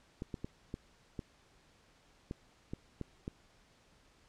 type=clicks; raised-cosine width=3 ms; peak=-26 dBFS; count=9; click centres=0.221 / 0.342 / 0.445 / 0.741 / 1.192 / 2.311 / 2.735 / 3.013 / 3.279 s; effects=pink hiss -66 dBFS RMS until 4.28 s + low-pass 7000 Hz 12 dB/octave